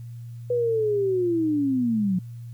sine linear sweep, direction down, 493.9 to 177.2 Hz, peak -20 dBFS, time 0.5-2.19 s, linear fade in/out 5 ms, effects added 118 Hz sine -35 dBFS peak until 2.53 s + white hiss -63 dBFS RMS until 2.53 s

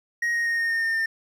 triangle tone with pitch steps, 1882 / 1869 / 1856.1 / 1843.3 / 1830.5 / 1817.9 / 1805.3 Hz, A#6 / A#6 / A#6 / A#6 / A#6 / A#6 / A6, +16 / +4 / -8 / -20 / -32 / -44 / +44 cents, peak -20 dBFS, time 0.22-1.06 s, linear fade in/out 5 ms, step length 120 ms, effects none

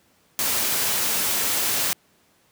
white noise, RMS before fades -23 dBFS, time 0.39-1.93 s, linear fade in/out 0 ms, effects pink hiss -61 dBFS RMS until 2.51 s + high-pass 100 Hz 12 dB/octave

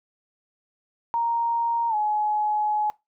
sine tone with pitch glide, 932.3 to 845.1 Hz, A#5 to G#5, 0 to +30 cents, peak -21 dBFS, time 1.14-2.9 s, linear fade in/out 0 ms, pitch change -170 cents, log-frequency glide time 1.89-1.95 s, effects noise-tail reverb RT60 0.2 s tail -21 dB re dry

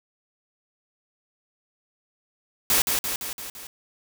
white noise with echo, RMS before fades -20 dBFS, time 2.7-2.82 s, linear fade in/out 2 ms, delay 170 ms, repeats 5, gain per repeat -4 dB, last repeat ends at 3.67 s, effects none

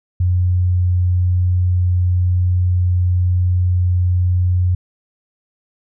sine tone, 89.9 Hz, F#2, 49 cents flat, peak -12 dBFS, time 0.2-4.75 s, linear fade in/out 5 ms, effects none

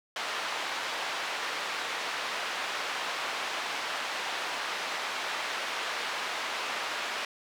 pink band-pass noise, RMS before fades -34 dBFS, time 0.16-7.25 s, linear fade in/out 2 ms, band 800 to 3900 Hz, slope 12 dB/octave, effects none

